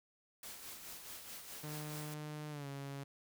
white noise with tremolo, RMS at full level -48 dBFS, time 0.43-2.14 s, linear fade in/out 2 ms, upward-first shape sine, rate 4.7 Hz, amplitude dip 45%
sawtooth tone with pitch glide, 151 to 139.27 Hz, D3 to C#3, +48 to +8 cents, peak -39 dBFS, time 1.63-3.04 s, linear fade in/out 10 ms, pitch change -140 cents, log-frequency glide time 2.5-2.67 s
effects none

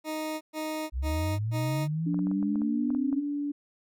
20% pulse tone bursts, 311.1 Hz, D#4, in tune, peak -26 dBFS, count 4, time 0.04-1.88 s, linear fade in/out 50 ms, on 370 ms, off 120 ms
sine linear sweep, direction up, 58.5 to 277.2 Hz, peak -27 dBFS, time 0.92-3.23 s, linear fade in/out 50 ms
sine tone with pitch glide, 291.3 to 288.6 Hz, D4 to D4, -14 to -30 cents, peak -28 dBFS, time 2.06-3.52 s, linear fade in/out 10 ms, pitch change -16 cents, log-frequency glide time 2.81-3.38 s
clicks, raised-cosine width 1 ms, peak -30 dBFS, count 10, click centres 2.144 / 2.191 / 2.27 / 2.314 / 2.428 / 2.557 / 2.618 / 2.904 / 2.949 / 3.128 s
effects none

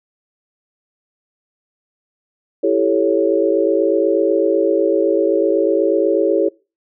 sine chord, A dominant seventh, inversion second, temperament equal with one note detuned, 331.5 / 392 / 440 / 554.4 Hz, E4 / G4 / A4 / C#5, +10 / 0 / 0 / 0 cents, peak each -18 dBFS, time 2.63-6.49 s, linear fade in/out 10 ms, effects noise-tail reverb RT60 0.3 s tail -23 dB re dry

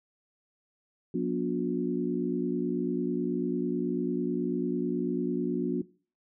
harmonic tone with a mistuned harmonic, 60 Hz, B1, 49 cents flat, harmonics 3 / 4 / 5 / 6, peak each -32 / -32 / -32 / -32 dBFS, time 1.14-5.82 s, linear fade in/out 5 ms, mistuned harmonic 5, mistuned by -64 cents, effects noise-tail reverb RT60 0.4 s tail -20 dB re dry

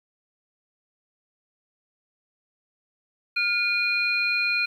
sine tone cluster, 1416 / 2444 / 4167 Hz, F6 / D#7 / C8, +23 / -32 / -8 cents, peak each -30 / -22 / -30 dBFS, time 3.36-4.66 s, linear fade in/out 10 ms, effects 9-bit

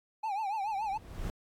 triangle tone with vibrato, 830.6 Hz, G#5, in tune, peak -29 dBFS, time 0.23-0.98 s, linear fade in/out 10 ms, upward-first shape triangle, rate 7 Hz, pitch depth 160 cents each way
brown noise with exponential growth, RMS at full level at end -33 dBFS, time 0.61-1.3 s, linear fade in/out 1 ms, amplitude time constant 150 ms
effects AAC 64 kbps

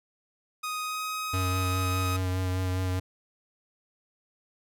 sawtooth tone with pitch glide, 1248 to 1260.3 Hz, D#6 to D#6, +5 to +22 cents, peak -27 dBFS, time 0.63-2.17 s, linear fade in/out 10 ms, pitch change +17 cents, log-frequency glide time 0.81-1.03 s
square tone with vibrato, 92.5 Hz, F#2, in tune, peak -27 dBFS, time 1.33-3 s, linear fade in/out 10 ms, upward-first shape sine, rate 4.9 Hz, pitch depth 18 cents each way
effects none

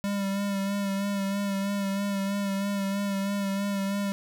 square tone with vibrato, 198.5 Hz, G3, 22 cents sharp, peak -27 dBFS, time 0.04-4.12 s, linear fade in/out 0 ms, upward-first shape sine, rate 3.1 Hz, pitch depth 30 cents each way, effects none

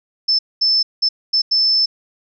sine tone bursts at uneven times, 5274 Hz, E8, in tune, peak -12 dBFS, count 5, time 0.28-0.39 / 0.61-0.83 / 1.02-1.09 / 1.33-1.42 / 1.51-1.86 s, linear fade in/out 10 ms, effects none

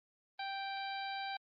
harmonic tone, 784 Hz, G5, in tune, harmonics 1 / 2 / 3 / 4 / 5 / 6, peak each -40 / -46 / -48 / -52 / -48 / -53 dBFS, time 0.39-1.37 s, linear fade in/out 5 ms, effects Opus 32 kbps

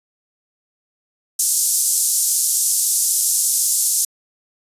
white band-pass noise, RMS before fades -18 dBFS, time 1.39-4.05 s, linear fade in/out 5 ms, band 6100 to 11000 Hz, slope 24 dB/octave, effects resampled to 32000 Hz

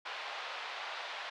pink band-pass noise, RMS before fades -42 dBFS, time 0.05-1.3 s, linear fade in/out 10 ms, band 660 to 4000 Hz, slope 24 dB/octave, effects none

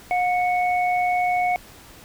sine tone pair together, 720.4 / 2217 Hz, F#5 / C#7, -46 / 0 cents, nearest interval octave + perfect fifth, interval 1946 cents, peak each -19 / -26 dBFS, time 0.11-1.56 s, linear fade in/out 0 ms, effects pink hiss -46 dBFS RMS until 2.04 s

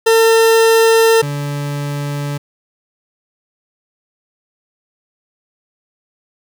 40% pulse tone pair in turn, 451.8 / 144.17 Hz, A4 / D3, +46 / -32 cents, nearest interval octave + minor sixth, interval 1978 cents, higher first, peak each -7 / -18 dBFS, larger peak first, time 0.06-1.22 / 1.22-2.38 s, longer neither, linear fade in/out 10 ms, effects none

